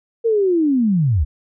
sine linear sweep, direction down, 468.3 to 61.74 Hz, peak -13 dBFS, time 0.24-1.25 s, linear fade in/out 20 ms, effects none

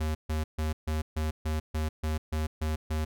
square tone bursts, 77.78 Hz, D#2, in tune, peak -28 dBFS, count 11, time 0-3.05 s, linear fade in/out 10 ms, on 150 ms, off 140 ms, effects none

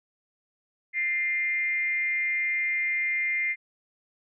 sine tone with frequency modulation, 2093 Hz, C7, in tune, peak -24 dBFS, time 0.93-3.56 s, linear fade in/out 50 ms, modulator 314 Hz, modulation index 0.41, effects none

